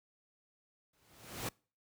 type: noise with exponential growth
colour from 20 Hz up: pink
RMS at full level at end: -36 dBFS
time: 0.93-1.49 s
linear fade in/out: 5 ms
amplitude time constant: 120 ms
effects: noise-tail reverb RT60 0.4 s tail -26 dB re dry + high-pass 60 Hz 12 dB/octave